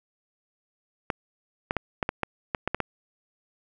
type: clicks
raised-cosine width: 0.5 ms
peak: -10 dBFS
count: 10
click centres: 1.102 / 1.709 / 1.767 / 2.028 / 2.091 / 2.233 / 2.548 / 2.676 / 2.746 / 2.803 s
effects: none

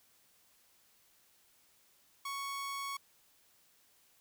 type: tone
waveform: sawtooth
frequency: 1110 Hz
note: C#6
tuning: 2 cents sharp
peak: -34 dBFS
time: 2.25-2.97 s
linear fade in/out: 5 ms
effects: white hiss -68 dBFS RMS until 4.2 s

